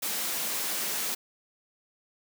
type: high-pass noise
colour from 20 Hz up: white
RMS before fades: -31 dBFS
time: 0.02-1.15 s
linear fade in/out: 10 ms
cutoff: 160 Hz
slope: 48 dB/octave
effects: none